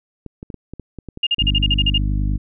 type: clicks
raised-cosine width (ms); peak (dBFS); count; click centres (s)
3; -19; 10; 0.263 / 0.429 / 0.502 / 0.543 / 0.736 / 0.797 / 0.987 / 1.087 / 1.174 / 1.384
type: tone bursts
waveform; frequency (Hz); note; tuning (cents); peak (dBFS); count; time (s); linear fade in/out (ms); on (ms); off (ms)
sine; 2827; F7; +20; -14; 10; 1.23-1.979; 5; 38; 41
type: harmonic tone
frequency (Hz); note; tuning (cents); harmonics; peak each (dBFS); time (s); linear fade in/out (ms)
50.2; G1; +42; 1 / 2 / 3 / 4 / 5 / 6; -18 / -24 / -28 / -30 / -32 / -34; 1.4-2.38; 20
effects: none